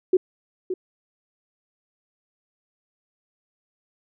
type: tone with echo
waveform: sine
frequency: 370 Hz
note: F#4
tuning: in tune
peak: -13 dBFS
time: 0.13-0.17 s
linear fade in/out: 5 ms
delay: 570 ms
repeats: 1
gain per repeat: -10 dB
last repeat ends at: 0.74 s
effects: none